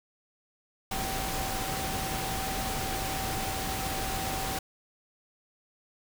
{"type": "tone in noise", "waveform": "sine", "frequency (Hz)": 770, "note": "G5", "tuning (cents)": -31, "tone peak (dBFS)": -36, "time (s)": [0.91, 4.59], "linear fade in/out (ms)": 5, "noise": "pink", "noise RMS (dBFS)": -33, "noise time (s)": [0.91, 4.59], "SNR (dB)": -6, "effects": []}